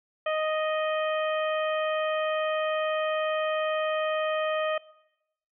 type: harmonic tone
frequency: 622.3 Hz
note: D#5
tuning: in tune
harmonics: 1 / 2 / 3 / 4 / 5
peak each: -26 / -32 / -36 / -38 / -40 dBFS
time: 0.26-4.78 s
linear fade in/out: 5 ms
effects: noise-tail reverb RT60 0.9 s tail -21 dB re dry